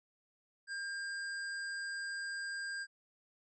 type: tone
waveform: square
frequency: 1603 Hz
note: G6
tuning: 38 cents sharp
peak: -39 dBFS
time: 0.67-2.87 s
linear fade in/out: 50 ms
effects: resampled to 22050 Hz